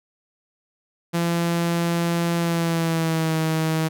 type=tone with pitch glide; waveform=sawtooth; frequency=170 to 159.53 Hz; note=F3 to D#3; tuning=-46 to +44 cents; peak=-16 dBFS; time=1.13-3.89 s; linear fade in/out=20 ms; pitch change=-110 cents; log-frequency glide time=2.38-3.37 s; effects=none